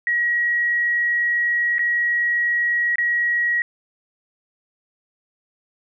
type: tone with dropouts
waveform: sine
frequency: 1906 Hz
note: A#6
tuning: 38 cents sharp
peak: -17 dBFS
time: 0.07-3.62 s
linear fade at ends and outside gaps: 1 ms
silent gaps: 1.783-1.792 / 2.957-2.983 s
effects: none